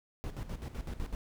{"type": "noise with tremolo", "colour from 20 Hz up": "brown", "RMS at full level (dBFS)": -37, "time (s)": [0.24, 1.15], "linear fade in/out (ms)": 0, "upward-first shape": "square", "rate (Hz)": 7.9, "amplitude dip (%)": 70, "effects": []}